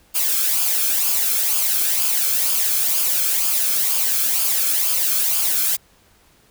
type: noise with flanger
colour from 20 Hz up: blue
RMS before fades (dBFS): -19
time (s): 0.14-5.77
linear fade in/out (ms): 20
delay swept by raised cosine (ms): 0.51 to 1.07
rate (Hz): 2.1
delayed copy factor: -0.55
effects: pink hiss -55 dBFS RMS until 6.5 s

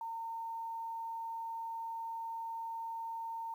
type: tone with quantisation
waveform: sine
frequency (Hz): 912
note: A#5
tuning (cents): -38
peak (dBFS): -38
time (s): 0.01-3.54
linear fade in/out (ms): 2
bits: 11
effects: none

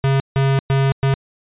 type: tone bursts at uneven times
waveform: square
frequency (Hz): 136.1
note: C#3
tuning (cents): -31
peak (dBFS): -14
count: 4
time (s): 0.04-0.2 / 0.36-0.59 / 0.7-0.92 / 1.03-1.14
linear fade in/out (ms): 0
effects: resampled to 8000 Hz

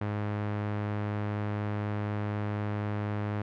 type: tone with low-pass filter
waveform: sawtooth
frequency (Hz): 104.1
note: G#2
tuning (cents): +5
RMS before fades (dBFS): -32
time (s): 0.01-3.42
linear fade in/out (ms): 5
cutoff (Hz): 1900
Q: 0.94
effects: none

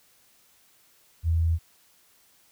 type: tone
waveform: sine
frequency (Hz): 82.41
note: E2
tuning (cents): 0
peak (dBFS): -20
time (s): 1.23-1.59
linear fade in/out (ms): 50
effects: white hiss -61 dBFS RMS until 2.51 s

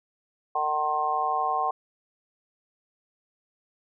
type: harmonic tone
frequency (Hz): 151.8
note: D#3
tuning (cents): -42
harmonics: 3 / 4 / 5 / 6 / 7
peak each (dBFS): -37 / -37 / -26 / -34 / -27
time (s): 0.55-1.71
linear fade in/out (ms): 5
effects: none

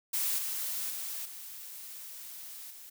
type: noise with level steps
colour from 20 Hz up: blue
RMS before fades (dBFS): -31 / -35 / -38 / -45 / -49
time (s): 0.13-2.9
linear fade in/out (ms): 10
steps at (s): 0.38 / 0.9 / 1.25 / 2.7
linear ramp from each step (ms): 5
effects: none

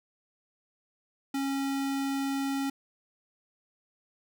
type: tone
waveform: square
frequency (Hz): 274.1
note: C#4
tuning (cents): -19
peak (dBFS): -29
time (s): 1.34-2.7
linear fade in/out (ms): 5
effects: none

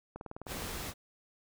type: click train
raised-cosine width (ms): 1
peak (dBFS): -28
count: 10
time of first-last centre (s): 0.16-0.622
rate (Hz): 19.5
type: noise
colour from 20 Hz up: pink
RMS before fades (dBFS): -40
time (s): 0.46-0.94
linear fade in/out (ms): 50
effects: none

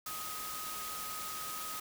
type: tone in noise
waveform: sine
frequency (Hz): 1257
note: D#6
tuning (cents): +17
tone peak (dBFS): -43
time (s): 0.06-1.8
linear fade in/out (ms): 5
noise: white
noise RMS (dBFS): -42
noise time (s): 0.06-1.8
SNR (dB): -4
effects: none

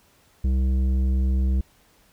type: tone with tanh clipping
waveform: sine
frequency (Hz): 65.1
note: C2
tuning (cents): -8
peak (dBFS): -20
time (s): 0.44-1.61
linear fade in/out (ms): 5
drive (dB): 10
effects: pink hiss -59 dBFS RMS until 2.12 s

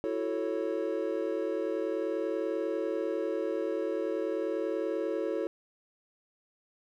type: chord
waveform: triangle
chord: F# minor seventh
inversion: third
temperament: equal with one note detuned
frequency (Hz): 329.6 / 370 / 440 / 552.1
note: E4 / F#4 / A4 / C#5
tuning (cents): 0 / 0 / 0 / -7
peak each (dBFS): -33 / -34 / -32 / -33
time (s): 0.04-5.47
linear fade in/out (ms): 0
effects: none

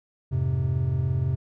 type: chord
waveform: triangle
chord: F minor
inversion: none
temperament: just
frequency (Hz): 87.31 / 104.77 / 130.96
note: F2 / Ab2 / C3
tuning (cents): 0 / +16 / +2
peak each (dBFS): -26 / -28 / -22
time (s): 0.31-1.36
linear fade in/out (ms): 20
effects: none

